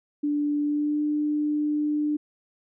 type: tone with pitch glide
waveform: sine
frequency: 293.1 to 298.4 Hz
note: D4 to D4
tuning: -3 to +28 cents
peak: -22 dBFS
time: 0.23-2.17 s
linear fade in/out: 10 ms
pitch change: +31 cents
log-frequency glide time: 0.62-1.01 s
effects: none